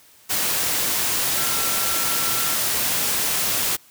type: tone in noise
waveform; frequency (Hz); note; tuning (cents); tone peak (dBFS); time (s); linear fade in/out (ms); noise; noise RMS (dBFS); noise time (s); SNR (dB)
sine; 1354; E6; +46; -32; 1.36-2.57; 20; white; -22; 0.29-3.77; -13
effects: white hiss -52 dBFS RMS until 3.9 s + high-pass 60 Hz 12 dB/octave